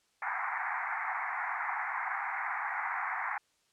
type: band-pass noise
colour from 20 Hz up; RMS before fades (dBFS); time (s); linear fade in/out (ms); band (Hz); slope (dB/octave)
pink; -35; 0.22-3.38; 2; 740 to 2200; 96
effects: white hiss -72 dBFS RMS until 3.72 s + low-pass 8000 Hz 12 dB/octave